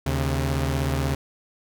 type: tone pair together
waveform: sawtooth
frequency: 75.8 / 135.06 Hz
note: D#2 / C#3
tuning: -45 / -45 cents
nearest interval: minor seventh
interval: 1000 cents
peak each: -21 dBFS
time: 0.06-1.15 s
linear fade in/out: 5 ms
effects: none